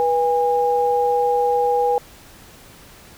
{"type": "tone pair together", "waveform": "sine", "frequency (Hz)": [487.5, 815], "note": ["B4", "G#5"], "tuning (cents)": [-23, -33], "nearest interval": "major sixth", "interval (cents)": 890, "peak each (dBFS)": -18, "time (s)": [0, 1.98], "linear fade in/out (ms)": 0, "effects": ["pink hiss -45 dBFS RMS until 3.17 s"]}